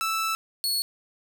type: tone pair in turn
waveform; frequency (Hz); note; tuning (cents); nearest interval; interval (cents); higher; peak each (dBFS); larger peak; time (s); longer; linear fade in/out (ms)
sawtooth; 1318.5 / 4374; E6 / C#8; 0 / -24; octave + major sixth; 2076; second; -21; neither; 0.01-0.35 / 0.64-0.82; first; 0
effects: none